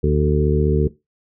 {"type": "harmonic tone with a mistuned harmonic", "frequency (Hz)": 75.2, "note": "D2", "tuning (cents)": 42, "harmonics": [1, 2, 3, 4, 5, 6], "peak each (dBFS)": [-19, -19, -24, -28, -21, -21], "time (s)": [0.03, 0.88], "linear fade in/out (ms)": 10, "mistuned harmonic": 6, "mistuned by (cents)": -25, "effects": ["noise-tail reverb RT60 0.2 s tail -17 dB re dry"]}